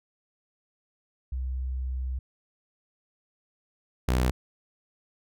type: tone pair in turn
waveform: sine / sawtooth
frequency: 64.2 / 62.59 Hz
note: C2 / B1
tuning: -32 / +24 cents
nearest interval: unison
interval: 44 cents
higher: first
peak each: -28 / -18 dBFS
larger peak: second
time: 1.32-2.19 / 4.08-4.31 s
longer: first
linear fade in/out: 5 ms
effects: none

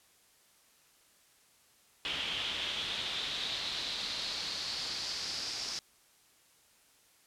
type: noise with band-pass filter sweep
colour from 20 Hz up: brown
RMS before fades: -37 dBFS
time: 2.05-5.79 s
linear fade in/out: 0 ms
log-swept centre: 3100 to 5200 Hz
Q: 4.5
effects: white hiss -65 dBFS RMS until 7.26 s + low-pass 12000 Hz 12 dB/octave

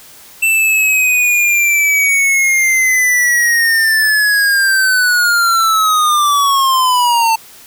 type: linear sweep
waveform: square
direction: down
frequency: 2676 to 890 Hz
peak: -10 dBFS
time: 0.42-7.36 s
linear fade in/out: 10 ms
effects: white hiss -39 dBFS RMS until 7.66 s

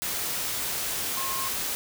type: tone in noise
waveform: sine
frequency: 1071 Hz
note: C6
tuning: 40 cents sharp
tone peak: -32 dBFS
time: 1.17-1.48 s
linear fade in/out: 0 ms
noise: white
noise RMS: -30 dBFS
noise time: 0.02-1.75 s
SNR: -5 dB
effects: none

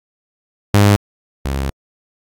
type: tone pair in turn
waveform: sawtooth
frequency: 101.9 / 68.05 Hz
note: G#2 / C#2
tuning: -32 / -31 cents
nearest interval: perfect fifth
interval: 699 cents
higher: first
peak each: -4 / -14 dBFS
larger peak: first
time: 0.74-0.96 / 1.45-1.7 s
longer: second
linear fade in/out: 0 ms
effects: AAC 64 kbps

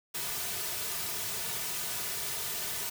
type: noise with comb filter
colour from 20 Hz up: white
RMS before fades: -35 dBFS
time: 0.14-2.9 s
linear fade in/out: 10 ms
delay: 3.7 ms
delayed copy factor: -0.75
effects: none

